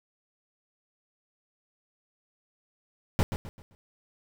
brown noise with echo, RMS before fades -22 dBFS, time 3.19-3.23 s, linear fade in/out 0 ms, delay 130 ms, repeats 4, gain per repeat -9 dB, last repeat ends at 3.75 s, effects none

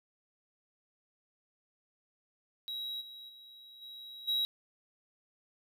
triangle tone with level steps, 3856 Hz, B7, 42 cents flat, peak -35 / -45 / -50 / -44 / -27 dBFS, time 2.68-4.45 s, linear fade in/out 0 ms, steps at 3 / 3.28 / 3.81 / 4.27 s, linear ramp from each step 20 ms, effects none

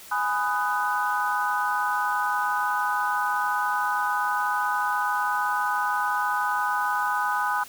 sine chord, G# minor seventh, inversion none, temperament just, 830.6 / 996.7 / 1245.9 / 1495.1 Hz, G#5 / B5 / D#6 / F#6, 0 / +16 / +2 / +18 cents, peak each -28 dBFS, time 0.11-7.64 s, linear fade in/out 10 ms, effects white hiss -45 dBFS RMS until 7.68 s

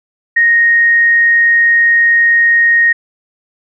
sine tone, 1864.7 Hz, A#6, in tune, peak -6 dBFS, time 0.36-2.93 s, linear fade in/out 10 ms, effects none

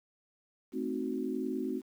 sine chord, A diminished seventh, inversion none, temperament equal, 220 / 261.6 / 311.1 / 370 Hz, A3 / C4 / Eb4 / Gb4, 0 / 0 / 0 / 0 cents, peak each -39 / -35 / -39 / -37 dBFS, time 0.72-1.82 s, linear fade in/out 50 ms, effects 10-bit

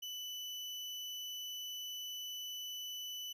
35% pulse tone, 2985 Hz, F#7, 15 cents sharp, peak -40 dBFS, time 0.02-3.33 s, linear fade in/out 10 ms, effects none

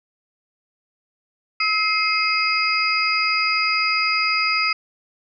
sine tone cluster, 1288 / 2111 / 2541 / 4906 Hz, E6 / C7 / D#7 / D#8, -41 / +15 / +36 / -25 cents, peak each -23 dBFS, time 1.6-4.73 s, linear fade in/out 5 ms, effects none

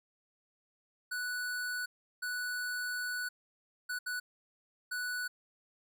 square tone bursts at uneven times, 1480 Hz, F#6, in tune, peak -35 dBFS, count 5, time 1.11-1.86 / 2.22-3.29 / 3.89-3.99 / 4.06-4.2 / 4.91-5.28 s, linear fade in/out 10 ms, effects none

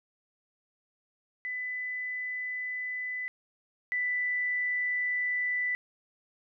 sine tone pair in turn, 2000 / 1985 Hz, B6 / B6, +21 / +8 cents, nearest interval unison, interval 13 cents, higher first, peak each -32 / -27 dBFS, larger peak second, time 1.45-3.28 / 3.92-5.75 s, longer neither, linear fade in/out 0 ms, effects none

